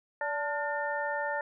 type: tone cluster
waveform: sine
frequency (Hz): 580 / 886 / 1422 / 1800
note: D5 / A5 / F6 / A6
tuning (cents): -22 / +12 / +31 / +39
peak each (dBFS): -34 / -34 / -39 / -35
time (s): 0.21-1.41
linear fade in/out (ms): 2
effects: none